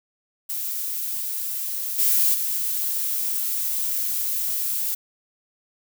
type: noise with level steps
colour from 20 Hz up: violet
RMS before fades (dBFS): -28 / -19 / -25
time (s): 0.49-4.95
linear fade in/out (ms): 10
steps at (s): 1.98 / 2.33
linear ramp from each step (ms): 20
effects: none